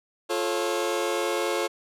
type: chord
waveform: sawtooth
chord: F augmented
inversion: none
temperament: just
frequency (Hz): 349.2 / 436.5 / 545.7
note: F4 / A4 / C#5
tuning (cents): 0 / -14 / -27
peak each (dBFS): -25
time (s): 0.29-1.68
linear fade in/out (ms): 20
effects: low-pass 12000 Hz 12 dB/octave